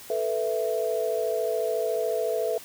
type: chord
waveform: sine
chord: A suspended second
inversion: none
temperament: equal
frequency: 440 / 493.9 / 659.3 Hz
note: A4 / B4 / E5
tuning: 0 / 0 / 0 cents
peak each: -28 / -29 / -28 dBFS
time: 0.1-2.58 s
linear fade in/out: 2 ms
effects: white hiss -45 dBFS RMS until 2.64 s